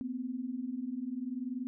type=tone pair together; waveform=sine; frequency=238.1 / 258.6 Hz; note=A#3 / C4; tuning=+37 / -20 cents; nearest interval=minor second; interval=143 cents; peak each=-39 / -36 dBFS; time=0.01-1.67 s; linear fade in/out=0 ms; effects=none